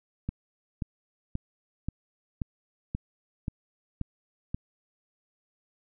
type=click train; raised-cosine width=5 ms; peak=-18 dBFS; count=9; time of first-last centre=0.29-4.545 s; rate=1.88 Hz; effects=none